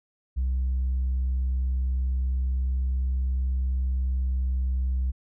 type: tone with tanh clipping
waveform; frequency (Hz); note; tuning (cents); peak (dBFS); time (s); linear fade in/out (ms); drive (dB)
triangle; 64.3; C2; -30; -23; 0.36-5.12; 20; 6
effects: none